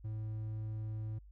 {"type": "tone", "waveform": "triangle", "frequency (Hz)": 108.5, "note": "A2", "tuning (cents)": -24, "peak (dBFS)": -35, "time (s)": [0.04, 1.19], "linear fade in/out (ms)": 10, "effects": ["added 50 Hz sine -53 dBFS peak until 1.31 s"]}